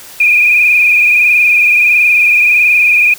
sine tone with frequency modulation, 2450 Hz, D#7, 27 cents flat, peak -5 dBFS, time 0.2-3.14 s, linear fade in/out 5 ms, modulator 21.5 Hz, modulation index 3.3, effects white hiss -33 dBFS RMS until 3.18 s

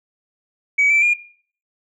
sine tone with pitch steps, 2271 / 2328 / 2418 Hz, C#7 / D7 / D7, +41 / -16 / +50 cents, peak -11 dBFS, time 0.78-1.14 s, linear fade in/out 10 ms, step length 120 ms, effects noise-tail reverb RT60 0.5 s tail -19 dB re dry + tanh soft clip ceiling -9 dBFS

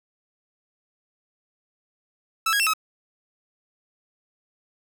sawtooth tone with pitch steps, 1315 / 1647 / 2693 / 1280 Hz, E6 / G#6 / E7 / D#6, -5 / -15 / +36 / +49 cents, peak -16 dBFS, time 2.46-2.736 s, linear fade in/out 5 ms, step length 69 ms, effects none

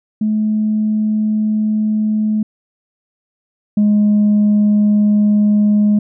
sine tone pair in turn, 214.5 / 208.6 Hz, A3 / G#3, -44 / +8 cents, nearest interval unison, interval 48 cents, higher first, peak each -12 / -7 dBFS, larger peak second, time 0.21-2.43 / 3.77-5.99 s, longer neither, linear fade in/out 5 ms, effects tanh soft clip ceiling -7 dBFS

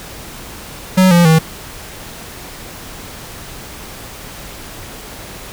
square tone with pitch steps, 186.3 / 172.82 / 160.32 Hz, F#3 / F3 / E3, +12 / -18 / -48 cents, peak -7 dBFS, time 0.97-1.39 s, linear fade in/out 10 ms, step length 140 ms, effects pink hiss -32 dBFS RMS until 5.52 s

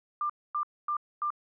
sine tone bursts, 1192 Hz, D6, 25 cents sharp, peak -27 dBFS, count 4, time 0.21-1.304 s, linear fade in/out 2 ms, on 86 ms, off 250 ms, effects none

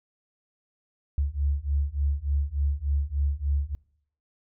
sine beating tone pair, 69.5 / 72.9 Hz, C#2 / D2, +5 / -12 cents, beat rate 3.4 Hz, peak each -27 / -26 dBFS, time 1.18-3.75 s, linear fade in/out 0 ms, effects noise-tail reverb RT60 0.7 s tail -25 dB re dry

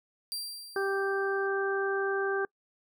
sawtooth tone with exponential decay, 4720 Hz, D8, 8 cents sharp, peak -29 dBFS, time 0.32-1.47 s, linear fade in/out 0 ms, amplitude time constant 250 ms
harmonic tone, 392 Hz, G4, in tune, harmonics 1 / 2 / 3 / 4, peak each -29 / -37 / -38 / -33 dBFS, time 0.76-2.45 s, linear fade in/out 2 ms
effects noise-tail reverb RT60 0.1 s tail -25 dB re dry

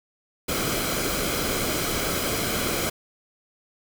pink noise with comb filter, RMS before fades -26 dBFS, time 0.48-2.9 s, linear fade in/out 10 ms, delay 1.1 ms, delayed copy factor -0.55, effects none

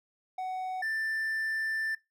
triangle tone pair in turn, 746 / 1774.3 Hz, F#5 / A6, +14 / +14 cents, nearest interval octave + minor third, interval 1500 cents, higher second, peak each -30 / -28 dBFS, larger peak second, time 0.38-0.82 / 0.82-1.95 s, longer second, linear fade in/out 5 ms, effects noise-tail reverb RT60 0.2 s tail -20 dB re dry

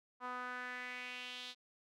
sawtooth tone with band-pass filter sweep, 249.2 Hz, B3, 16 cents sharp, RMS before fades -45 dBFS, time 0.2-1.55 s, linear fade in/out 50 ms, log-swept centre 1100 to 3800 Hz, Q 3.3, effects none

